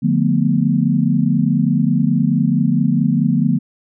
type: chord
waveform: sine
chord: B half-diminished seventh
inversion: first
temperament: just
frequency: 148.16 / 177.8 / 222.2 / 246.9 Hz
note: D3 / F3 / A3 / B3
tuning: +16 / +31 / +17 / 0 cents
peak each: -18 dBFS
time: 0.02-3.59 s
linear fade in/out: 20 ms
effects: none